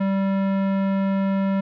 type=tone with tanh clipping; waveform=sine; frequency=194.6 Hz; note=G3; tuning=12 cents flat; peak=-21 dBFS; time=0-1.61 s; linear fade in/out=10 ms; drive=18 dB; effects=none